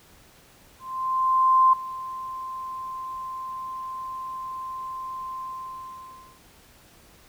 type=tone with ADSR envelope; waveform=sine; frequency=1043 Hz; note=C6; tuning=6 cents flat; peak=-13 dBFS; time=0.79-6.41 s; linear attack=940 ms; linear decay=5 ms; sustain=-18 dB; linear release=1000 ms; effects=pink hiss -54 dBFS RMS until 7.28 s